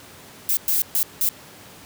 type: noise bursts at uneven times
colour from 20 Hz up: violet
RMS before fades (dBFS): -20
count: 4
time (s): 0.49-0.57 / 0.68-0.82 / 0.95-1.03 / 1.21-1.29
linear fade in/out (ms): 0
effects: pink hiss -44 dBFS RMS until 1.85 s + high-pass 100 Hz 12 dB/octave